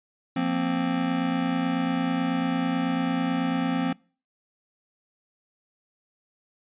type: chord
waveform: square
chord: F suspended fourth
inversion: none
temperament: just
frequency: 174.61 / 232.8 / 261.9 Hz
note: F3 / Bb3 / C4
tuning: 0 / -2 / +2 cents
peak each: -30 / -31 / -26 dBFS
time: 0.36-3.93 s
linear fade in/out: 5 ms
effects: noise-tail reverb RT60 0.4 s tail -25 dB re dry + resampled to 8000 Hz